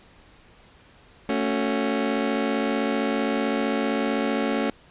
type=chord; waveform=25% pulse; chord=F# minor; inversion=first; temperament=just; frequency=222 / 277.5 / 370 Hz; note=A3 / C#4 / F#4; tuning=+16 / +2 / 0 cents; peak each=-22 / -22 / -27 dBFS; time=1.29-4.7 s; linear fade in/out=2 ms; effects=pink hiss -53 dBFS RMS until 4.9 s + resampled to 8000 Hz